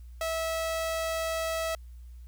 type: tone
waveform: sawtooth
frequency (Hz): 651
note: E5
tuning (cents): -22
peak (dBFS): -25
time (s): 0.21-1.75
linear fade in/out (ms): 2
effects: added 60 Hz sine -43 dBFS peak until 2.27 s + white hiss -69 dBFS RMS until 2.27 s